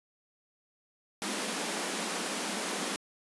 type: high-pass noise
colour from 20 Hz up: pink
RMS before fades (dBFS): -34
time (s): 1.22-2.96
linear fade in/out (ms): 0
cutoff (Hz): 180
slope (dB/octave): 96
effects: resampled to 24000 Hz